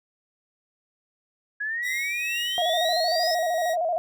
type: exponential sweep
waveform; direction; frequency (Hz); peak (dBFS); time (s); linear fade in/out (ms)
sine; up; 1661.2 to 5320; -26; 1.6-3.35; 10
type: tone with tremolo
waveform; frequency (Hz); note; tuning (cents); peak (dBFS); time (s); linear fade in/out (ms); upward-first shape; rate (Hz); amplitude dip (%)
sawtooth; 1900; A#6; +33; -26; 1.82-3.76; 50; triangle; 2.2; 45
type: tone with vibrato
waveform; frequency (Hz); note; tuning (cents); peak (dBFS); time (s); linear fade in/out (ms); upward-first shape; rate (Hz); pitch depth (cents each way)
sine; 677; E5; +46; -22; 2.58-3.98; 0; square; 13; 84
effects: none